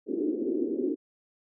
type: band-pass noise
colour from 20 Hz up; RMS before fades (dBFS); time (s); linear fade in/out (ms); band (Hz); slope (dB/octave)
white; -29; 0.06-0.96; 50; 260 to 400; 48
effects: none